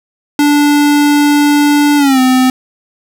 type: tone with pitch glide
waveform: square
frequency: 291.8 to 257 Hz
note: D4 to C4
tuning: -11 to -31 cents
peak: -7 dBFS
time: 0.39-2.5 s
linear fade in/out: 2 ms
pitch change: -220 cents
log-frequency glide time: 1.97-2.2 s
effects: none